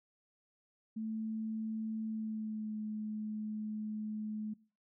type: tone with pitch glide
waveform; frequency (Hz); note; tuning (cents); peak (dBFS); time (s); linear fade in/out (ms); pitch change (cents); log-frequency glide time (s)
sine; 220 to 214.2; A3 to A3; 0 to -46; -36; 0.96-4.54; 10; -46; 2.06-2.79
effects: noise-tail reverb RT60 0.4 s tail -22 dB re dry